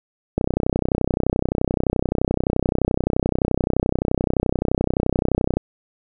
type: click train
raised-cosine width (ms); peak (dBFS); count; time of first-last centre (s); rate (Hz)
2; -5; 165; 0.38-5.57; 31.6
effects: none